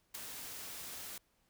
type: noise with ADSR envelope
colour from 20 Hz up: white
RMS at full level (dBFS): -39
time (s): 0.14-1.18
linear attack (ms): 12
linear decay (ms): 3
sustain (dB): -7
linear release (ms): 3
effects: pink hiss -75 dBFS RMS until 1.49 s